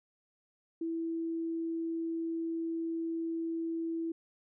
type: tone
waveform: sine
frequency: 329.6 Hz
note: E4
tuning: in tune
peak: -32 dBFS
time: 0.81-4.12 s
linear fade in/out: 5 ms
effects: none